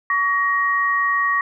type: tone pair together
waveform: sine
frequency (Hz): 1131.3 / 1883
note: C#6 / A#6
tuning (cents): +35 / +17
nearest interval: major sixth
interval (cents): 882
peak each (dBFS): -19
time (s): 0.1-1.41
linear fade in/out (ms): 2
effects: none